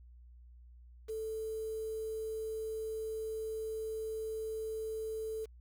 sine tone with quantisation, 440 Hz, A4, in tune, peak -36 dBFS, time 1.08-5.46 s, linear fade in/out 20 ms, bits 9, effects added 60 Hz sine -53 dBFS peak until 5.6 s

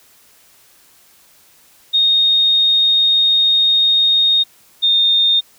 sine tone pair in turn, 3707 / 3654 Hz, A#7 / A#7, -10 / -35 cents, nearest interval unison, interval 25 cents, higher first, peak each -10 dBFS, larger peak neither, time 1.93-4.44 / 4.82-5.41 s, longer first, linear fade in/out 20 ms, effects white hiss -50 dBFS RMS until 5.58 s

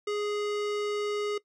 square tone, 415.3 Hz, G#4, in tune, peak -29 dBFS, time 0.07-1.38 s, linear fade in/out 5 ms, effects noise-tail reverb RT60 0.1 s tail -19 dB re dry + low-pass 6000 Hz 12 dB/octave

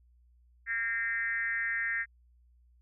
sine tone with frequency modulation, 1836 Hz, A#6, 27 cents flat, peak -29 dBFS, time 0.66-2.06 s, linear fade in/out 50 ms, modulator 228 Hz, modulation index 1.1, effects added 60 Hz sine -60 dBFS peak until 2.81 s

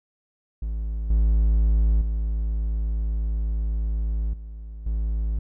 triangle tone with level steps, 54.1 Hz, A1, 29 cents flat, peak -23 / -14 / -20 / -32 / -20 dBFS, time 0.62-5.39 s, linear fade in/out 5 ms, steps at 1.1 / 2.01 / 4.33 / 4.86 s, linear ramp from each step 5 ms, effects none

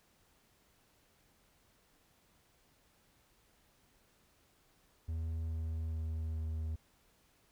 triangle tone with pitch steps, 81 / 80.44 / 79.88 / 79.33 Hz, E2 / E2 / D#2 / D#2, -30 / -42 / +46 / +34 cents, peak -33 dBFS, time 5.08-6.76 s, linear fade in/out 10 ms, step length 420 ms, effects pink hiss -70 dBFS RMS until 7.51 s

